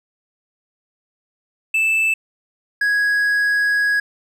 triangle tone pair in turn, 2637 / 1661.2 Hz, E7 / G#6, 0 / 0 cents, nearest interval minor sixth, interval 800 cents, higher first, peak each -13 dBFS, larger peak neither, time 1.74-2.14 / 2.81-4 s, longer second, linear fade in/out 5 ms, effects none

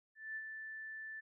sine tone with ADSR envelope, 1760 Hz, A6, in tune, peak -39 dBFS, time 0.15-1.21 s, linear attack 210 ms, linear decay 54 ms, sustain -5 dB, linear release 18 ms, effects none

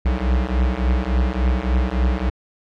square beating tone pair, 60.6 / 64.1 Hz, B1 / C2, -32 / -35 cents, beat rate 3.5 Hz, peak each -21 / -20 dBFS, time 0.05-2.3 s, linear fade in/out 10 ms, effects low-pass 3000 Hz 12 dB/octave

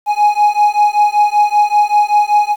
triangle beating tone pair, 830.6 / 835.8 Hz, G#5 / G#5, 0 / +11 cents, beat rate 5.2 Hz, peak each -10 dBFS, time 0.06-2.56 s, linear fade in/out 50 ms, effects 7-bit

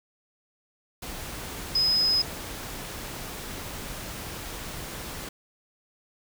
sine tone in noise, 5060 Hz, D#8, 28 cents sharp, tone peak -20 dBFS, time 1.75-2.22 s, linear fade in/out 5 ms, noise pink, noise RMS -37 dBFS, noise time 1.02-5.29 s, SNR +14 dB, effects none

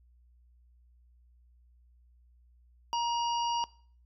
harmonic tone with a mistuned harmonic, 943 Hz, A#5, 20 cents sharp, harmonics 1 / 3 / 5 / 6, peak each -28 / -38 / -42 / -44 dBFS, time 2.93-3.64 s, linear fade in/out 0 ms, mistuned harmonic 3, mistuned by +17 cents, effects noise-tail reverb RT60 0.5 s tail -22 dB re dry + added 60 Hz sine -59 dBFS peak until 4.05 s

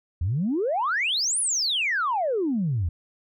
sine exponential two-way sweep, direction up then down, 77 to 10340 to 77 Hz, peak -21 dBFS, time 0.21-2.89 s, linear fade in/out 5 ms, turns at 1.4 s, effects tanh soft clip ceiling -17 dBFS

